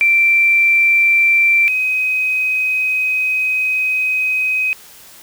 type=tone pair in turn; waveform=sine; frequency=2349 / 2521 Hz; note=D7 / D#7; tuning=0 / +22 cents; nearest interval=minor second; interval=122 cents; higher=second; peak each=-9 / -14 dBFS; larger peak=first; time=0.01-1.68 / 1.68-4.73 s; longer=second; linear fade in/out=0 ms; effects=white hiss -41 dBFS RMS until 5.22 s